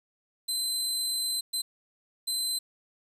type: tone bursts at uneven times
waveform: 25% pulse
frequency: 4062 Hz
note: B7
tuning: 48 cents sharp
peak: -23 dBFS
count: 3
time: 0.48-1.41 / 1.53-1.62 / 2.27-2.59 s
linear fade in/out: 10 ms
effects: 10-bit